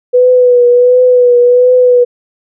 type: tone with vibrato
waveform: sine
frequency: 493.9 Hz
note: B4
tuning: in tune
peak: -3 dBFS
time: 0.13-2.05 s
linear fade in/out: 20 ms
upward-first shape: triangle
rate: 1.4 Hz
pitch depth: 38 cents each way
effects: none